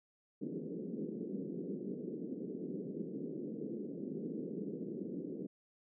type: band-pass noise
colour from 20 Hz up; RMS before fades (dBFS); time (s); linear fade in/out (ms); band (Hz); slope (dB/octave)
pink; -42; 0.41-5.47; 10; 170 to 450; 48
effects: none